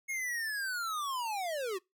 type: linear sweep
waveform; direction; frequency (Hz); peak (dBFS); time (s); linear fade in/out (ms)
square; down; 2178 to 350.1; -34; 0.08-1.79; 20
effects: noise-tail reverb RT60 0.2 s tail -24 dB re dry

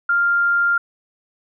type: tone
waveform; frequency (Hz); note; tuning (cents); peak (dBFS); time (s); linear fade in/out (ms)
sine; 1396.9; F6; 0; -14; 0.09-0.78; 5
effects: none

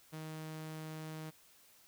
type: tone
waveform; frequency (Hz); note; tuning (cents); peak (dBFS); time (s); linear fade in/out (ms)
sawtooth; 157.1; D#3; +17; -39; 0.12-1.31; 20
effects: white hiss -64 dBFS RMS until 1.87 s

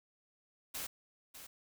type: noise with echo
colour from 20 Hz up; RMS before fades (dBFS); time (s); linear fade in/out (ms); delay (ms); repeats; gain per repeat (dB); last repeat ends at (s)
white; -41; 0.74-0.87; 10; 600; 1; -10; 1.47
effects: none

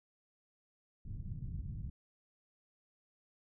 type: low-pass noise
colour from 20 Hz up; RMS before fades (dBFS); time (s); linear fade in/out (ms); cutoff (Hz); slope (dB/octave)
white; -42; 1.05-1.9; 5; 140; 24
effects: none

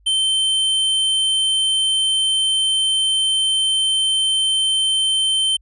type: tone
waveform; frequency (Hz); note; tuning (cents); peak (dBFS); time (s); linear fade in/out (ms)
square; 3100; G7; -20; -16; 0.06-5.57; 10
effects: added 50 Hz sine -51 dBFS peak until 5.61 s + resampled to 24000 Hz

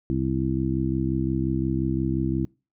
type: harmonic tone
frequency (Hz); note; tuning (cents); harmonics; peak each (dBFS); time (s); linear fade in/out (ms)
65.7; C2; +8; 1 / 2 / 3 / 4 / 5; -31 / -27 / -30 / -29 / -27; 0.1-2.45; 0
effects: noise-tail reverb RT60 0.3 s tail -25 dB re dry

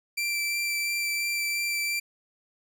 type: tone with vibrato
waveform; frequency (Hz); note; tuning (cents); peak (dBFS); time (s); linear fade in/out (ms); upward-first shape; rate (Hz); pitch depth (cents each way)
sawtooth; 2345; D7; -3; -23; 0.17-2; 10; sine; 2.9; 10
effects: none

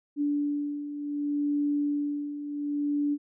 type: beating tone pair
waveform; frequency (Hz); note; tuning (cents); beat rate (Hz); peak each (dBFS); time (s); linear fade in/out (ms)
sine; 290 / 290.67; D4 / D4; -22 / -18; 0.67; -33 / -27; 0.16-3.18; 50
effects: none

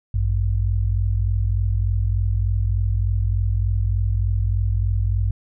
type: tone pair together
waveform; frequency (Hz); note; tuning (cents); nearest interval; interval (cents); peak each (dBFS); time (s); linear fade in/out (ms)
sine; 54.64 / 98; A1 / G2; -11 / 0; minor seventh; 1011; -20; 0.14-5.31; 5
effects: none

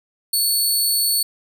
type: tone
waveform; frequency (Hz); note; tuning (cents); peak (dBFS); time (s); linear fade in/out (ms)
15% pulse; 4435; C#8; 0; -10; 0.33-1.23; 5
effects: none

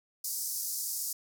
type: band-pass noise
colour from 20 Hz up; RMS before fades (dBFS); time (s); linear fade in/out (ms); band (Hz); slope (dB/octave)
white; -35; 0.24-1.13; 5; 4900 to 16000; 48
effects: none

